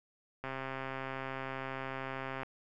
click train, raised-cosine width 0.5 ms, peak -24 dBFS, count 266, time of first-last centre 0.44-2.432 s, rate 133 Hz, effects none

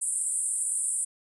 white band-pass noise, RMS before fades -29 dBFS, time 0.01-1.05 s, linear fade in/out 10 ms, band 8200 to 9700 Hz, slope 96 dB/octave, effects none

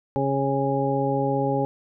harmonic tone, 137.3 Hz, C#3, 16 cents flat, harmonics 1 / 2 / 3 / 4 / 6, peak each -27 / -27 / -27 / -27 / -27 dBFS, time 0.16-1.65 s, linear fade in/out 0 ms, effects none

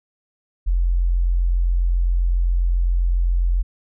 sine tone, 43.74 Hz, F1, 3 cents sharp, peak -15 dBFS, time 0.66-3.63 s, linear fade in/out 20 ms, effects none

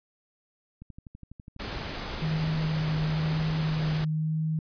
click train, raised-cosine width 5 ms, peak -31 dBFS, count 27, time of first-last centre 0.82-2.969 s, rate 12.1 Hz
pink noise, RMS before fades -35 dBFS, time 1.59-4.05 s, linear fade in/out 10 ms
sine tone with vibrato, 156.5 Hz, D#3, 10 cents sharp, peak -25 dBFS, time 2.22-4.59 s, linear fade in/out 2 ms, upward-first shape sine, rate 1 Hz, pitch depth 14 cents each way
effects resampled to 11025 Hz

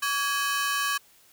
sawtooth ring-modulated tone, 1396.9 Hz, F6, in tune, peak -18 dBFS, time 0.02-0.98 s, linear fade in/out 10 ms, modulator 260 Hz, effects white hiss -58 dBFS RMS until 1.32 s

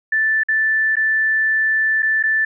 sine tone with dropouts, 1760 Hz, A6, in tune, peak -14 dBFS, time 0.12-2.45 s, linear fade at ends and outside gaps 5 ms, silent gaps 0.435-0.485 / 0.956-0.967 / 2.023-2.028 / 2.228-2.236 s, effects none

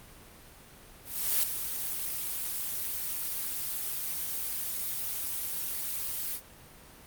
blue noise with ADSR envelope, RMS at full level -25 dBFS, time 1.04-6.41 s, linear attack 390 ms, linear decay 5 ms, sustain -9 dB, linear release 66 ms, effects pink hiss -52 dBFS RMS until 7.06 s + Opus 32 kbps

